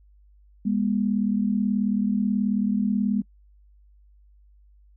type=tone pair together; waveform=sine; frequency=203.6 / 242.1 Hz; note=G#3 / B3; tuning=-34 / -34 cents; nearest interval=minor third; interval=300 cents; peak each=-22 / -25 dBFS; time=0.65-3.22 s; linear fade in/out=10 ms; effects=noise-tail reverb RT60 0.1 s tail -26 dB re dry + added 50 Hz sine -52 dBFS peak until 4.96 s